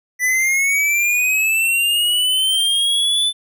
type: linear sweep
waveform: square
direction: up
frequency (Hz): 1975.5 to 3520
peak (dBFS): -15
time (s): 0.19-3.33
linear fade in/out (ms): 50
effects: none